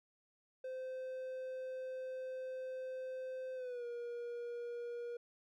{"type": "tone with pitch glide", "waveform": "triangle", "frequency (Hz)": [517, 476.8], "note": ["C5", "A#4"], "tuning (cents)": [-21, 39], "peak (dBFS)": -39, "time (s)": [0.64, 5.17], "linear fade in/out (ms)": 5, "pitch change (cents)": -140, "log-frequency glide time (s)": [3.55, 3.85], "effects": []}